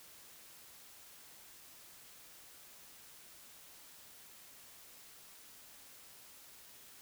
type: silence
effects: white hiss -57 dBFS RMS until 7.01 s